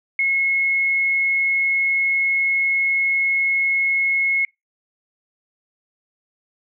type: tone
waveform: sine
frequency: 2174 Hz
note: C#7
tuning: 34 cents flat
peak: -16 dBFS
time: 0.19-4.45 s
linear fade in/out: 2 ms
effects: noise-tail reverb RT60 0.2 s tail -25 dB re dry